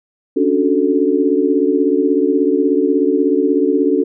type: chord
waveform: sine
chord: D major seventh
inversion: third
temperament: equal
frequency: 277.2 / 293.7 / 370 / 440 Hz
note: C#4 / D4 / F#4 / A4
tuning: 0 / 0 / 0 / 0 cents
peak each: -17 dBFS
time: 0.36-4.04 s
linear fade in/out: 10 ms
effects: none